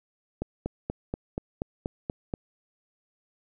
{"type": "click train", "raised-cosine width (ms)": 2, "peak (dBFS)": -16, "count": 9, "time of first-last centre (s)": [0.42, 2.338], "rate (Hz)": 4.17, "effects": []}